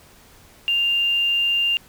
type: tone with quantisation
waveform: sine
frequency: 2794 Hz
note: F7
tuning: in tune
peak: -17 dBFS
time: 0.68-1.77 s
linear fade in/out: 0 ms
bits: 7
effects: pink hiss -50 dBFS RMS until 1.88 s

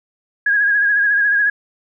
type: tone with vibrato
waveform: sine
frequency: 1649 Hz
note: G#6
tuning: 13 cents flat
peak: -12 dBFS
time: 0.46-1.5 s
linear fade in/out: 5 ms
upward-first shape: sine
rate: 14 Hz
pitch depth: 45 cents each way
effects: none

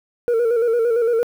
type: tone with vibrato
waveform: sine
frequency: 466.2 Hz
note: A#4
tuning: in tune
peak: -12 dBFS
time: 0.28-1.23 s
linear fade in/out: 0 ms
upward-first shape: square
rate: 8.8 Hz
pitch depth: 52 cents each way
effects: tanh soft clip ceiling -14 dBFS + 8-bit

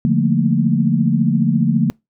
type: chord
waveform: sine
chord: Bb major seventh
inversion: first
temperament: just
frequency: 145.68 / 174.81 / 218.5 / 233.1 Hz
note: D3 / F3 / A3 / Bb3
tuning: -14 / +2 / -12 / 0 cents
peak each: -18 dBFS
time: 0.05-1.9 s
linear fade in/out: 0 ms
effects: noise-tail reverb RT60 0.2 s tail -26 dB re dry

